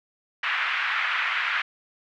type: band-pass noise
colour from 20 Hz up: pink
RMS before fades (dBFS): -26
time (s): 0.43-1.62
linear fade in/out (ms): 5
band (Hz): 1300 to 2600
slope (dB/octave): 24
effects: none